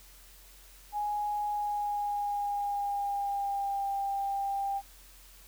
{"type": "tone with pitch glide", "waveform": "sine", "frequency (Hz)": [830.6, 793.1], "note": ["G#5", "G5"], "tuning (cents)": [0, 20], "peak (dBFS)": -29, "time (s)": [0.92, 4.82], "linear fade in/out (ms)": 50, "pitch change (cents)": -80, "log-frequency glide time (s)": [1.48, 3.91], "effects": ["added 44 Hz sine -55 dBFS peak until 5.47 s", "white hiss -56 dBFS RMS until 5.47 s"]}